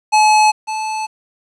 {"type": "tone pair in turn", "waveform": "square", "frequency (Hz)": [856, 869.5], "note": ["A5", "A5"], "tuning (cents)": [-48, -21], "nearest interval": "unison", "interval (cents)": 27, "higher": "second", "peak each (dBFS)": [-9, -20], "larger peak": "first", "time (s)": [[0.12, 0.52], [0.67, 1.07]], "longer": "neither", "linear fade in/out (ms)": 20, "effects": ["resampled to 22050 Hz", "8-bit"]}